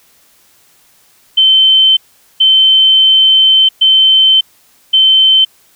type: tone bursts at uneven times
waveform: sine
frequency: 3086 Hz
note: G7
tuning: 28 cents flat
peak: -4 dBFS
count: 4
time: 1.37-1.97 / 2.4-3.69 / 3.81-4.41 / 4.93-5.45 s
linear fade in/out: 10 ms
effects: white hiss -49 dBFS RMS until 5.75 s